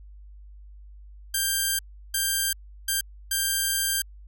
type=tone bursts at uneven times; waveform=5% pulse; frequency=1584 Hz; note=G6; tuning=18 cents sharp; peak=-12 dBFS; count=4; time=1.34-1.79 / 2.14-2.53 / 2.88-3.01 / 3.31-4.02 s; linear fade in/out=5 ms; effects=added 50 Hz sine -43 dBFS peak until 4.27 s